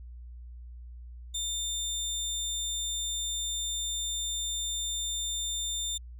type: tone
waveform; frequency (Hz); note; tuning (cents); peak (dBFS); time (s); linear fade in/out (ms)
25% pulse; 3600; A7; +39; -27; 1.34-5.98; 10
effects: added 60 Hz sine -42 dBFS peak until 6.19 s